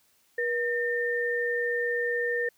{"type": "tone pair together", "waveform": "sine", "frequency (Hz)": [480, 1812.2], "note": ["B4", "A#6"], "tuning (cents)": [-49, -49], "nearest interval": "octave + major seventh", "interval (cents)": 2300, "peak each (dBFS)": -28, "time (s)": [0.38, 2.49], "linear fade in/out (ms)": 5, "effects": ["white hiss -66 dBFS RMS until 2.57 s"]}